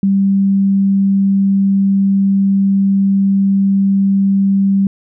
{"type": "tone", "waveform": "sine", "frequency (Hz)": 196, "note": "G3", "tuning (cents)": 0, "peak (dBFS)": -9, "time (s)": [0.03, 4.87], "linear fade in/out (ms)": 2, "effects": []}